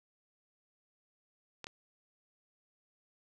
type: clicks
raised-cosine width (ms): 0.2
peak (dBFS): -25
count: 2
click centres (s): 1.643 / 1.669
effects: none